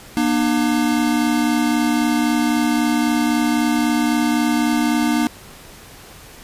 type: tone pair together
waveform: square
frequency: 237.6 / 301.4 Hz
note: A#3 / D4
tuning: +33 / +45 cents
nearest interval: major third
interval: 412 cents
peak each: -19 dBFS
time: 0.17-5.27 s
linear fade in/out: 0 ms
effects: pink hiss -41 dBFS RMS until 6.43 s + resampled to 32000 Hz